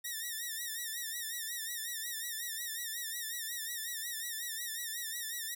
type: tone with vibrato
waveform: 5% pulse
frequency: 1843 Hz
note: A#6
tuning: 20 cents flat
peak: -27 dBFS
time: 0.04-5.55 s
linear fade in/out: 10 ms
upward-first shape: sine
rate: 5.5 Hz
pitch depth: 92 cents each way
effects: none